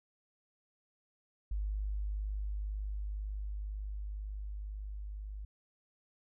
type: tone with level ramp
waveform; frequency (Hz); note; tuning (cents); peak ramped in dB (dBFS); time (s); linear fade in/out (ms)
sine; 51; G#1; -31; -32 to -40; 1.51-5.45; 5
effects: none